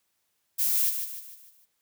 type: noise with echo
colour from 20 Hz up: violet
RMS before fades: -25 dBFS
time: 0.58-0.91 s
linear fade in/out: 20 ms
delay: 150 ms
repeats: 5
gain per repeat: -7 dB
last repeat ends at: 1.66 s
effects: white hiss -75 dBFS RMS until 1.81 s